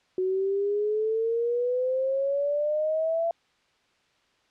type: exponential sweep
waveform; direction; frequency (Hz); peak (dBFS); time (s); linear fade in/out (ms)
sine; up; 368.5 to 677; -23; 0.18-3.31; 2
effects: white hiss -66 dBFS RMS until 4.5 s + low-pass 4000 Hz 12 dB/octave